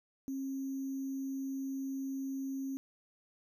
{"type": "tone with sample-and-hold", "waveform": "sine", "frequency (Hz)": 270, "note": "C#4", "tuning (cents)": -45, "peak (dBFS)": -35, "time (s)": [0.28, 2.77], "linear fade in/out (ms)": 0, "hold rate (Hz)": 6300, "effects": []}